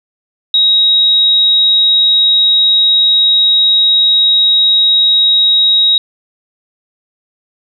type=tone; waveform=sine; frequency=3801 Hz; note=A#7; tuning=33 cents sharp; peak=-6 dBFS; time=0.54-5.98 s; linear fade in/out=2 ms; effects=none